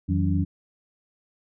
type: tone cluster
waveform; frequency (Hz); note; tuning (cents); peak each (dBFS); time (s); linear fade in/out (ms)
sine; 87.8 / 160.9 / 185.8 / 283.4; F2 / E3 / F#3 / C#4; +10 / -42 / +7 / +38; -23 / -28 / -26 / -28; 0.08-0.45; 20
effects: none